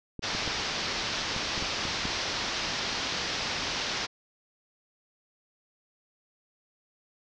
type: clicks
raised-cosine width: 3 ms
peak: -23 dBFS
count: 8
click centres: 0.193 / 0.35 / 0.477 / 1.364 / 1.578 / 1.625 / 1.853 / 2.054 s
type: low-pass noise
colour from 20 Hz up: white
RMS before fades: -32 dBFS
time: 0.22-4.07 s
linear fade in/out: 20 ms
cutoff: 5700 Hz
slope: 48 dB/octave
effects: none